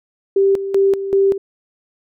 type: tone with tremolo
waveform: sine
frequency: 392 Hz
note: G4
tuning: in tune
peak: -10 dBFS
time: 0.36-1.38 s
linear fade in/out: 5 ms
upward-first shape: square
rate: 2.6 Hz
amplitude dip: 70%
effects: none